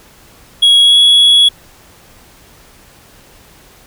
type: tone with pitch glide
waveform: triangle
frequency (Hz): 3322 to 3359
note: G#7 to G#7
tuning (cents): 0 to +19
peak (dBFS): -3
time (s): 0.62-1.49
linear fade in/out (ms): 10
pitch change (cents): +19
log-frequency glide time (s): 0.82-0.98
effects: pink hiss -43 dBFS RMS until 3.86 s